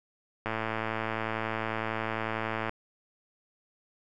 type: click train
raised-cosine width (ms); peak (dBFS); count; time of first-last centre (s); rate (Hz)
0.5; -16; 249; 0.46-2.694; 111
effects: none